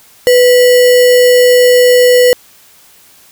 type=tone with sample-and-hold; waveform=sine; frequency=496.1 Hz; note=B4; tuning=8 cents sharp; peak=-3 dBFS; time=0.27-2.33 s; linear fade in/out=0 ms; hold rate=2450 Hz; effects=white hiss -43 dBFS RMS until 3.31 s